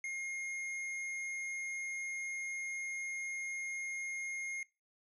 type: tone with hard clipping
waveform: triangle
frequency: 2138 Hz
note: C7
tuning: 37 cents sharp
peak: -39 dBFS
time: 0.04-4.63 s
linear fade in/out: 2 ms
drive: 13 dB
effects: noise-tail reverb RT60 0.3 s tail -24 dB re dry + low-pass 10000 Hz 12 dB/octave